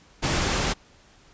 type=noise; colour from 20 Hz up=pink; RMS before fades=-24 dBFS; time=0.22-0.74 s; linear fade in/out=20 ms; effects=pink hiss -55 dBFS RMS until 1.33 s + resampled to 16000 Hz